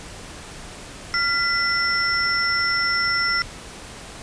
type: tone cluster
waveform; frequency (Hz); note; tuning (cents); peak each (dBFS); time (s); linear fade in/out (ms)
sine; 1389 / 1999 / 5380; F6 / B6 / E8; -10 / +20 / +34; -23; 1.14-3.42; 0
effects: pink hiss -38 dBFS RMS until 4.22 s + resampled to 22050 Hz